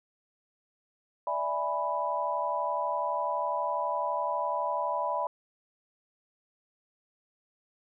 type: chord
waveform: sine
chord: E dominant seventh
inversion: third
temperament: equal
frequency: 587.3 / 659.3 / 830.6 / 987.8 Hz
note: D5 / E5 / G#5 / B5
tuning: 0 / 0 / 0 / 0 cents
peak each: -34 / -35 / -36 / -30 dBFS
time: 1.27-5.27 s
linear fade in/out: 2 ms
effects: none